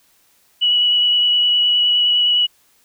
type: tone with vibrato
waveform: sine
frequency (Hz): 2936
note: F#7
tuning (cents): -14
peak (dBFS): -12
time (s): 0.61-2.47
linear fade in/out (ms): 20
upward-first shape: square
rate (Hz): 9.7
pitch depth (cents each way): 9
effects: white hiss -57 dBFS RMS until 2.84 s